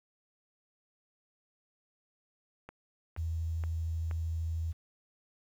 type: click train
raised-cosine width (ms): 0.5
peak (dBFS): -30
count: 4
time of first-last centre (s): 2.69-4.112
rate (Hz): 2.11
type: tone with vibrato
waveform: sine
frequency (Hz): 81.9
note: E2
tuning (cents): -11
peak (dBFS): -31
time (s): 3.17-4.73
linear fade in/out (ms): 20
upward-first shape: sine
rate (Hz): 13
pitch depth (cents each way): 9
effects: 10-bit